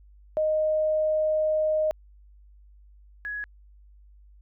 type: tone pair in turn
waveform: sine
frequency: 620 / 1676.4 Hz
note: D#5 / G#6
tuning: -6 / +16 cents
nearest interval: octave + perfect fourth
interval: 1722 cents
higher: second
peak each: -21 / -30 dBFS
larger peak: first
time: 0.37-1.91 / 3.25-3.44 s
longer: first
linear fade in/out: 0 ms
effects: added 50 Hz sine -50 dBFS peak until 4.41 s